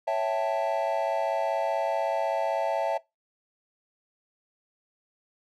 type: chord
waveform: triangle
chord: A dominant seventh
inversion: first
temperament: equal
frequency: 554.4 / 659.3 / 784 / 880 Hz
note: C#5 / E5 / G5 / A5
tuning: 0 / 0 / 0 / 0 cents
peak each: -29 / -25 / -31 / -29 dBFS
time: 0.07-2.98 s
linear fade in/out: 10 ms
effects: noise-tail reverb RT60 0.2 s tail -21 dB re dry